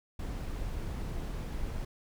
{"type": "noise", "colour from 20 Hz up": "brown", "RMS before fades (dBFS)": -36, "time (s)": [0.19, 1.85], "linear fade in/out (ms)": 5, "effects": []}